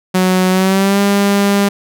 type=tone with pitch glide; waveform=sawtooth; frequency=185 to 200.6 Hz; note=F#3 to G3; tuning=0 to +40 cents; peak=-6 dBFS; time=0.14-1.69 s; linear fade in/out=10 ms; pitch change=+140 cents; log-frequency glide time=0.5-1 s; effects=none